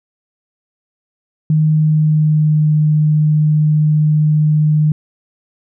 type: tone with pitch glide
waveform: sine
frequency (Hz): 155 to 152.51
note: D#3 to D#3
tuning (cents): -6 to -34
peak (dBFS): -9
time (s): 1.5-4.92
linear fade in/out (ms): 2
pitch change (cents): -28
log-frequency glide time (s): 1.68-2.71
effects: none